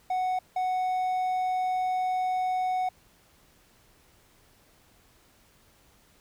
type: tone pair in turn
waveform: triangle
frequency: 740 / 740 Hz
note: F#5 / F#5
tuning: 0 / 0 cents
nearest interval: unison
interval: 0 cents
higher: neither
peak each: -23 dBFS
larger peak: neither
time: 0.1-0.39 / 0.56-2.89 s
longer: second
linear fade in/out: 5 ms
effects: pink hiss -61 dBFS RMS until 6.2 s